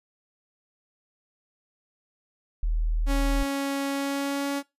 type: tone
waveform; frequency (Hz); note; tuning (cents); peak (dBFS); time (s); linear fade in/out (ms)
sine; 40; D#1; +49; -22; 2.63-3.43; 0
type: tone with pitch glide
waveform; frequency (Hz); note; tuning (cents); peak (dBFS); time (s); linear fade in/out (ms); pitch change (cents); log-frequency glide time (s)
sawtooth; 277.2 to 280.9; C#4 to C#4; 0 to +23; -22; 3.06-4.63; 50; +23; 3.89-4.51
effects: noise-tail reverb RT60 0.2 s tail -20 dB re dry + resampled to 32000 Hz